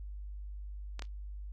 clicks, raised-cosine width 0.2 ms, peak -24 dBFS, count 2, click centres 0.994 / 1.022 s, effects added 50 Hz sine -40 dBFS peak until 1.52 s + Opus 48 kbps

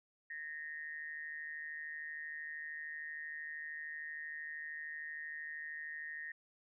sine tone with amplitude modulation, 1847 Hz, A#6, 16 cents flat, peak -39 dBFS, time 0.3-6.32 s, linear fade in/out 5 ms, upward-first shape sine, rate 153 Hz, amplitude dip 70%, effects none

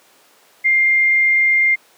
sine tone, 2108 Hz, C7, 12 cents sharp, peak -11 dBFS, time 0.64-1.76 s, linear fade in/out 20 ms, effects pink hiss -51 dBFS RMS until 1.97 s + high-pass 400 Hz 12 dB/octave

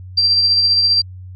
sine tone with tremolo, 4712 Hz, D8, 5 cents sharp, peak -9 dBFS, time 0.17-1.02 s, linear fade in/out 10 ms, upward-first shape triangle, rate 15 Hz, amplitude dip 40%, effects added 92 Hz sine -31 dBFS peak until 1.35 s

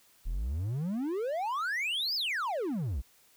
triangle exponential two-way sweep, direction up then down, 35.22 to 5274 to 53.7 Hz, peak -28 dBFS, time 0.25-3.02 s, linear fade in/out 20 ms, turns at 2.15 s, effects white hiss -63 dBFS RMS until 3.36 s

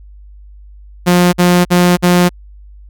sawtooth tone bursts, 177.4 Hz, F3, 27 cents sharp, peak -3 dBFS, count 4, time 1.06-2.293 s, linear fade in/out 20 ms, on 270 ms, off 51 ms, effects added 50 Hz sine -34 dBFS peak until 2.89 s

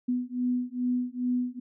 sine beating tone pair, 246.9 / 249.3 Hz, B3 / B3, 0 / +16 cents, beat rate 2.4 Hz, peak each -29 dBFS, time 0.08-1.6 s, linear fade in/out 10 ms, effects none

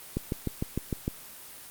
click train, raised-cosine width 3 ms, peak -15 dBFS, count 7, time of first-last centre 0.17-1.079 s, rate 6.6 Hz, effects white hiss -46 dBFS RMS until 1.7 s + Opus 24 kbps

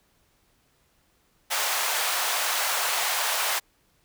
pink high-pass noise, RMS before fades -26 dBFS, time 1.5-3.6 s, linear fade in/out 20 ms, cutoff 680 Hz, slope 24 dB/octave, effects pink hiss -66 dBFS RMS until 4.04 s

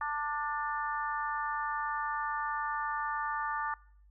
harmonic tone with a mistuned harmonic, 296.1 Hz, D4, 14 cents sharp, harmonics 3 / 4 / 5 / 6, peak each -36 / -35 / -41 / -40 dBFS, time 0.01-3.74 s, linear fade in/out 2 ms, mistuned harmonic 5, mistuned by -30 cents, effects noise-tail reverb RT60 0.6 s tail -23 dB re dry + added 50 Hz sine -57 dBFS peak until 4.1 s

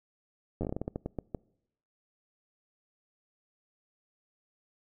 slowing click train, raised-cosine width 2 ms, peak -20 dBFS, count 14, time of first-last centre 0.61-1.348 s, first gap 10 ms, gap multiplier 1.26, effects noise-tail reverb RT60 0.8 s tail -25 dB re dry

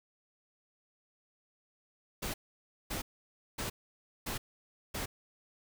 pink noise bursts, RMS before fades -37 dBFS, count 5, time 2.22-5.06 s, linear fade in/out 10 ms, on 120 ms, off 560 ms, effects none

